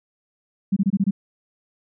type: tone bursts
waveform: sine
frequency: 196 Hz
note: G3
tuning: in tune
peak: -15 dBFS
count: 6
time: 0.72-1.11 s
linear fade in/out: 10 ms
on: 45 ms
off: 24 ms
effects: none